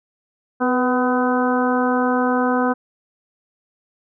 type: harmonic tone with a mistuned harmonic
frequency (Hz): 251.9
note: B3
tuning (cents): +34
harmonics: 1 / 2 / 3 / 4 / 5 / 6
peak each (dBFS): -19 / -22 / -24 / -25 / -26 / -27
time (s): 0.6-2.74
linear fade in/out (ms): 20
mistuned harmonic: 2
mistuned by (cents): -31
effects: none